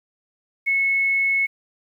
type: tone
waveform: sine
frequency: 2194 Hz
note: C#7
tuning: 18 cents flat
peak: -17 dBFS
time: 0.66-1.47 s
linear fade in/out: 20 ms
effects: 9-bit